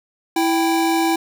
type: tone pair together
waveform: square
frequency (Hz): 329.6 / 784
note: E4 / G5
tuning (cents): 0 / 0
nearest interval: octave + minor third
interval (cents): 1500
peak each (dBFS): -18 / -21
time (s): 0.36-1.16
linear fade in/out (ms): 5
effects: none